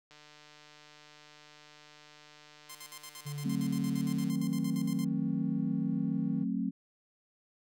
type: click train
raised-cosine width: 0.2 ms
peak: -37 dBFS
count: 629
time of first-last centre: 0.11-4.297 s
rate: 150 Hz
type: tone with tremolo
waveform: 5% pulse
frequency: 1046.5 Hz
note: C6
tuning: in tune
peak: -32 dBFS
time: 2.69-5.05 s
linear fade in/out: 10 ms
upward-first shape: square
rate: 8.7 Hz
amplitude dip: 80%
type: tone with pitch glide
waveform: triangle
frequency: 145 to 158.12 Hz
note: D3 to D#3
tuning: -22 to +28 cents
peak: -34 dBFS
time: 3.25-6.45 s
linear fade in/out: 20 ms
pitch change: +150 cents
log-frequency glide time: 3.89-4.43 s
type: chord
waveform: sine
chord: F# diminished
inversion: none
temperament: just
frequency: 185 / 222 / 266.4 Hz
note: F#3 / A3 / C4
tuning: 0 / +16 / +31 cents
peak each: -34 dBFS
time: 3.44-6.71 s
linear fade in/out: 20 ms
effects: none